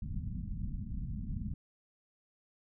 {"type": "low-pass noise", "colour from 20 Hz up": "pink", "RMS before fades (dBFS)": -38, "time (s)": [0.02, 1.54], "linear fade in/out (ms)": 5, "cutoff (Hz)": 230, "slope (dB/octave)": 48, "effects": []}